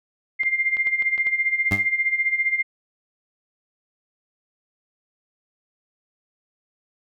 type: tone with tremolo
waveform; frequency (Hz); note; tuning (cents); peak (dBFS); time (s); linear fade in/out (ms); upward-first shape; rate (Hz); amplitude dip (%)
sine; 2100; C7; +6; -16; 0.39-2.63; 20; sine; 15; 75
type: clicks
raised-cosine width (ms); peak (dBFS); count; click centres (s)
0.3; -22; 6; 0.434 / 0.769 / 0.871 / 1.023 / 1.179 / 1.269
type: tone with exponential decay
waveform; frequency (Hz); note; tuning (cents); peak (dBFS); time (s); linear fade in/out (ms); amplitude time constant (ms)
20% pulse; 98; G2; 0; -14; 1.71-1.88; 5; 35
effects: none